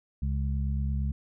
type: harmonic tone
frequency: 68.8 Hz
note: C#2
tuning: 12 cents flat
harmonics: 1 / 2 / 3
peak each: -27 / -33 / -37 dBFS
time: 0.22-1.12 s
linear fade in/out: 5 ms
effects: none